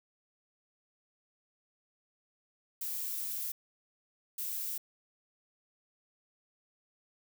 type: noise bursts at uneven times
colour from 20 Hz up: violet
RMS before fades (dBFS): -37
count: 2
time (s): 2.81-3.52 / 4.38-4.78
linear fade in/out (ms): 5
effects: none